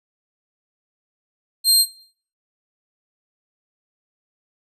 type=tone; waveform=sawtooth; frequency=4186 Hz; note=C8; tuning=in tune; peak=-9 dBFS; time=1.64-1.86 s; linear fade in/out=50 ms; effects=noise-tail reverb RT60 0.5 s tail -17 dB re dry + resampled to 32000 Hz